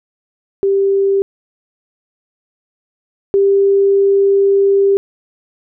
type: tone pair in turn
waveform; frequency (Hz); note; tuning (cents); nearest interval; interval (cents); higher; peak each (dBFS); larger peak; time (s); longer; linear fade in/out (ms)
sine; 393.2 / 395.5; G4 / G4; +5 / +15; unison; 10; second; -10 / -8; second; 0.63-1.22 / 3.34-4.97; second; 0
effects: none